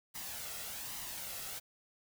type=noise with flanger; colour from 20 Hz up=white; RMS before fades=-43 dBFS; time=0.14-1.6 s; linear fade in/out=20 ms; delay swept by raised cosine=1 to 1.54 ms; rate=1.2 Hz; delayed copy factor=+0.5; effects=none